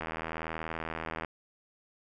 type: click train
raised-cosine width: 0.5 ms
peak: -20 dBFS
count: 101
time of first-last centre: 0.01-1.248 s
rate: 80.8 Hz
effects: none